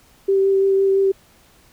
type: tone with vibrato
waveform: sine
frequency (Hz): 389.2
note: G4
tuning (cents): -12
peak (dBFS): -13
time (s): 0.28-1.12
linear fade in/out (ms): 10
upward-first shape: sine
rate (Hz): 5.9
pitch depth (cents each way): 11
effects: pink hiss -53 dBFS RMS until 1.72 s